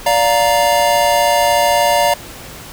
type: chord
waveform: square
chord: Bb major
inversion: first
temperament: just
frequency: 582.7 / 699.2 / 932.3 Hz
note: D5 / F5 / Bb5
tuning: -14 / +2 / 0 cents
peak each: -16 dBFS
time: 0.06-2.14 s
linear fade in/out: 5 ms
effects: pink hiss -33 dBFS RMS until 2.72 s